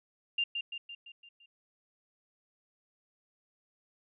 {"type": "tone with echo", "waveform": "sine", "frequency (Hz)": 2794, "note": "F7", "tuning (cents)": 0, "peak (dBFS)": -27, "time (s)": [0.38, 0.44], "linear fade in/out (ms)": 5, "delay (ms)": 170, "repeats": 6, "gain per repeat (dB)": -5, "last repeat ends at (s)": 1.46, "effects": []}